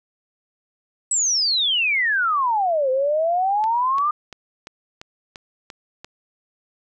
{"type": "exponential two-way sweep", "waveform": "sine", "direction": "down then up", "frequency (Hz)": [8000, 510, 1225], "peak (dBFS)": -17, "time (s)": [1.11, 4.11], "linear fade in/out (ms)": 5, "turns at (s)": 2.9}
{"type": "click train", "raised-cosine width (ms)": 0.2, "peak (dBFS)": -19, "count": 8, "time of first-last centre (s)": [3.64, 6.045], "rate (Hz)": 2.91}
{"effects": []}